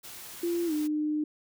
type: noise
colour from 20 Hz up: white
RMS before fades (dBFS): -44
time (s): 0.03-0.88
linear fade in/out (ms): 20
type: tone with pitch glide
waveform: sine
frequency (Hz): 343.7 to 302.7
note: F4 to D#4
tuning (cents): -28 to -48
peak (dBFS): -26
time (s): 0.43-1.24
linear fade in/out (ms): 5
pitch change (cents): -220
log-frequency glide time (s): 0.66-0.73
effects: none